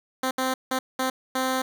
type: tone bursts at uneven times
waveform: 10% pulse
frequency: 260 Hz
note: C4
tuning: 11 cents flat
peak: -15 dBFS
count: 5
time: 0.23-0.31 / 0.38-0.54 / 0.71-0.79 / 0.99-1.1 / 1.35-1.62 s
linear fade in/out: 5 ms
effects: none